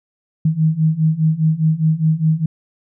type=beating tone pair; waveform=sine; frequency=155.56 / 160.46 Hz; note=D#3 / E3; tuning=0 / -46 cents; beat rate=4.9 Hz; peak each=-17 / -15 dBFS; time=0.45-2.46 s; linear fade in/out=5 ms; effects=none